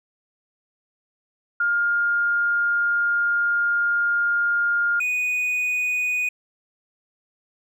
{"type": "tone pair in turn", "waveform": ["sine", "triangle"], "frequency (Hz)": [1411, 2480], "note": ["F6", "D#7"], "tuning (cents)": [17, -6], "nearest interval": "minor seventh", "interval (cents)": 977, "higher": "second", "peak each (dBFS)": [-18, -19], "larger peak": "first", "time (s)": [[1.6, 5], [5, 6.29]], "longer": "first", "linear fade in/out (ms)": 5, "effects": []}